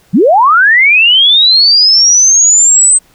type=linear sweep; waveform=sine; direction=up; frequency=145.7 to 8270 Hz; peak=-3 dBFS; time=0.13-2.99 s; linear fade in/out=20 ms; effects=pink hiss -48 dBFS RMS until 3.14 s